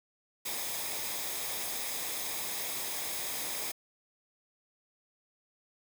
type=noise with comb filter; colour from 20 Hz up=white; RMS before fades=-36 dBFS; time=0.45-3.72 s; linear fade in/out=10 ms; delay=0.69 ms; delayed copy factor=-0.5; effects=none